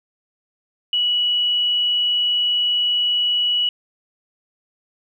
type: tone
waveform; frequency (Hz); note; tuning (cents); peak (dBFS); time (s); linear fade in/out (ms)
sine; 2935; F#7; -15; -16; 0.93-3.69; 2
effects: 9-bit